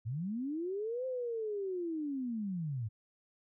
sine linear two-way sweep, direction up then down, 101.8 to 523.3 to 101.8 Hz, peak -34 dBFS, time 0.05-2.89 s, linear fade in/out 20 ms, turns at 1.06 s, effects none

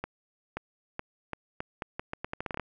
accelerating click train, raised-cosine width 0.5 ms, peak -18 dBFS, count 16, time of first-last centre 0.04-2.597 s, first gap 530 ms, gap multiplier 0.8, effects none

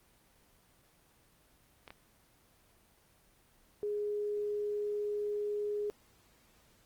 clicks, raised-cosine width 0.3 ms, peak -31 dBFS, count 2, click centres 1.878 / 1.905 s
sine tone, 415.3 Hz, G#4, in tune, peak -32 dBFS, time 3.83-5.9 s, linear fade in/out 0 ms
effects pink hiss -66 dBFS RMS until 6.85 s + Opus 24 kbps

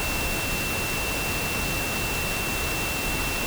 sine tone in noise, 2695 Hz, E7, 38 cents sharp, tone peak -30 dBFS, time 0-3.46 s, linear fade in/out 0 ms, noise pink, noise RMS -28 dBFS, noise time 0-3.46 s, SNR -5 dB, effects none

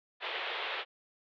white band-pass noise, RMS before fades -37 dBFS, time 0.2-0.85 s, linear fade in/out 50 ms, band 390 to 3600 Hz, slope 48 dB/octave, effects none

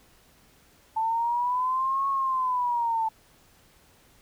sine linear two-way sweep, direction up then down, 880 to 1102 to 880 Hz, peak -23 dBFS, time 0.96-3.09 s, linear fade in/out 10 ms, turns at 2.08 s, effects pink hiss -59 dBFS RMS until 4.21 s

